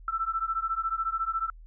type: beating tone pair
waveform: sine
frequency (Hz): 1323 / 1337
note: E6 / E6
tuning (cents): +6 / +24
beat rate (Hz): 14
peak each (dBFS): -30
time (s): 0.08-1.5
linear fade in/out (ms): 2
effects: added 40 Hz sine -45 dBFS peak until 1.66 s